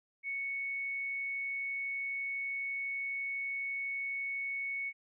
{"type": "tone", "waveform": "sine", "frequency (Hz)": 2217, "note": "C#7", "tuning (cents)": 0, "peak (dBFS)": -34, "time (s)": [0.23, 4.93], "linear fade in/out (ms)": 50, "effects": []}